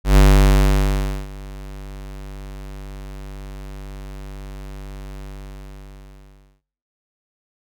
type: tone with ADSR envelope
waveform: square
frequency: 49 Hz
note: G1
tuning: in tune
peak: -7 dBFS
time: 0.04-6.62 s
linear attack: 130 ms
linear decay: 1100 ms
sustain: -24 dB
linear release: 1400 ms
effects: noise-tail reverb RT60 0.6 s tail -22 dB re dry